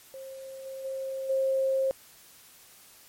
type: tone with level steps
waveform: sine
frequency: 533 Hz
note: C5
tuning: 32 cents sharp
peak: -39 / -36 / -31 / -23 dBFS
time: 0.14-1.91 s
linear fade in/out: 0 ms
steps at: 0.65 / 0.84 / 1.29 s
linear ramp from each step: 10 ms
effects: white hiss -54 dBFS RMS until 3.08 s + MP3 64 kbps